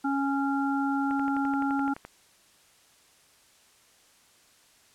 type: harmonic tone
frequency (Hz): 276.6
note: C#4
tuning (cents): -4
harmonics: 1 / 3 / 5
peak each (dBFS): -26 / -31 / -33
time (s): 0.04-1.94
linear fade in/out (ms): 10
type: click train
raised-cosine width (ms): 0.5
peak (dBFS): -25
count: 12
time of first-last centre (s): 1.11-2.05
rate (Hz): 11.7
effects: white hiss -60 dBFS RMS until 4.94 s + low-pass 10000 Hz 12 dB/octave